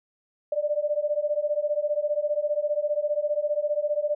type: beating tone pair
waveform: sine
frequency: 586 / 601 Hz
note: D5 / D5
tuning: -4 / +40 cents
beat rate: 15 Hz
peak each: -26 dBFS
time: 0.52-4.15 s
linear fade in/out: 5 ms
effects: none